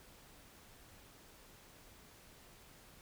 silence, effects pink hiss -60 dBFS RMS until 3.01 s

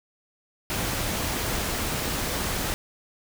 pink noise, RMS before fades -28 dBFS, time 0.7-2.74 s, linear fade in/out 0 ms, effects none

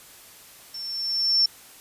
sine tone with level ramp, 5410 Hz, E8, 44 cents sharp, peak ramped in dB -33 to -15 dBFS, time 0.74-1.46 s, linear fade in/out 5 ms, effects white hiss -48 dBFS RMS until 1.8 s + resampled to 32000 Hz

